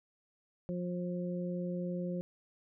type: harmonic tone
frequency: 177.6 Hz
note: F3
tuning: 29 cents sharp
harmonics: 1 / 2 / 3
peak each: -35 / -42 / -41 dBFS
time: 0.69-2.21 s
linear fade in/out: 0 ms
effects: none